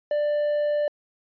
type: tone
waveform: triangle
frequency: 591 Hz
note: D5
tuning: 11 cents sharp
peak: -19 dBFS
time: 0.11-0.88 s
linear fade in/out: 2 ms
effects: resampled to 11025 Hz